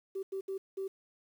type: tone bursts at uneven times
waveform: sine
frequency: 386.4 Hz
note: G4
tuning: 25 cents flat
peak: -33 dBFS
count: 4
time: 0.15-0.23 / 0.32-0.41 / 0.48-0.58 / 0.77-0.88 s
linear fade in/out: 10 ms
effects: tanh soft clip ceiling -29 dBFS + 10-bit